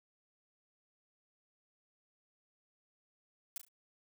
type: noise with echo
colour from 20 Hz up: blue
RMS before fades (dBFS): -40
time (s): 3.56-3.58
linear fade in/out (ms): 2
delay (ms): 35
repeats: 3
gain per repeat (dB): -10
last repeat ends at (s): 3.685
effects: none